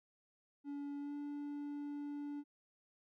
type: tone with pitch glide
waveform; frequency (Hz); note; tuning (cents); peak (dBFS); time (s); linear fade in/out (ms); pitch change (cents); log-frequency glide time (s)
triangle; 285.3 to 289.6; C#4 to D4; +50 to -24; -39; 0.64-2.44; 50; +26; 0.99-1.14
effects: none